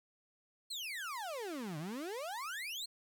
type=exponential two-way sweep; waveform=35% pulse; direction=down then up; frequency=4346 to 144.5 to 4346 Hz; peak=-38 dBFS; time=0.7-2.86 s; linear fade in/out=10 ms; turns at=1.78 s; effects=none